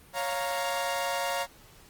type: chord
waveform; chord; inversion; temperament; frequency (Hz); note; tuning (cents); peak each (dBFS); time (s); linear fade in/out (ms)
sawtooth; Bb minor; first; equal with one note detuned; 554.4 / 701.3 / 932.3; Db5 / F5 / Bb5; 0 / +7 / 0; -29; 0.13-1.47; 50
effects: pink hiss -55 dBFS RMS until 1.89 s + Opus 32 kbps

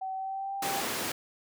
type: tone with pitch glide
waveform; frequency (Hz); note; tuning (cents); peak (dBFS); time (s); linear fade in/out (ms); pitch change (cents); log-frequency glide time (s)
sine; 762 to 787.5; G5 to G5; -49 to +8; -32; 0.01-0.81; 10; +57; 0.14-0.55
type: high-pass noise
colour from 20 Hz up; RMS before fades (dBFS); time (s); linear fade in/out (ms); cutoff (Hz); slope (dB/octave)
pink; -33; 0.62-1.12; 5; 250; 12
effects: none

